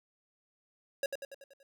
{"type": "tone with echo", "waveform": "square", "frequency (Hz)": 552, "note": "C#5", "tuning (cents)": -7, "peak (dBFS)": -30, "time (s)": [1.03, 1.06], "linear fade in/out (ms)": 2, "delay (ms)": 95, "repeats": 6, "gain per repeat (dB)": -5, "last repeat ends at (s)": 1.63, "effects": []}